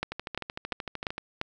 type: two click trains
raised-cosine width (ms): 0.3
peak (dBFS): -13 / -18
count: 5 / 15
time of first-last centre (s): 0.03-1.414 / 0.12-1.181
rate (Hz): 2.89 / 13.2
effects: none